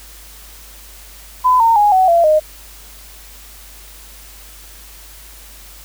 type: tone with pitch steps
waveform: sine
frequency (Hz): 1008 / 913.7 / 828.3 / 750.8 / 680.6 / 616.9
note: B5 / A#5 / G#5 / F#5 / F5 / D#5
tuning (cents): +35 / -35 / -5 / +25 / -45 / -15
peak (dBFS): -8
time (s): 1.44-2.4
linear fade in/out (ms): 20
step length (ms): 160
effects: added 50 Hz sine -40 dBFS peak until 5.84 s + white hiss -40 dBFS RMS until 5.84 s